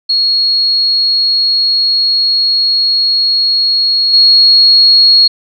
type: tone with level steps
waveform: sine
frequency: 4310 Hz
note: C#8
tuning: 49 cents flat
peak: -8 / -3 dBFS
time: 0.09-5.28 s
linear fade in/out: 10 ms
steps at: 4.13 s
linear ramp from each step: 10 ms
effects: none